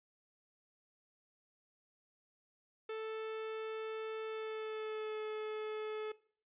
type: tone with pitch glide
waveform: 45% pulse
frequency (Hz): 440 to 430.7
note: A4 to A4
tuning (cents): 0 to -37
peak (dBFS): -39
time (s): 2.89-6.12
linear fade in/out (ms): 5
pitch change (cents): -37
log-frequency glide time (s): 4.26-5.2
effects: noise-tail reverb RT60 0.5 s tail -19 dB re dry + resampled to 8000 Hz